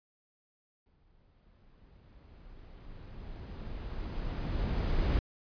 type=noise with exponential growth; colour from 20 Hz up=brown; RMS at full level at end=-27 dBFS; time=0.86-5.19 s; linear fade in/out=1 ms; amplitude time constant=940 ms; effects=resampled to 11025 Hz